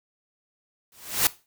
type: noise with exponential growth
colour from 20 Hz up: white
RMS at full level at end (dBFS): -17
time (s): 0.92-1.27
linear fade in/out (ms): 1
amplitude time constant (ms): 74
effects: noise-tail reverb RT60 0.3 s tail -18 dB re dry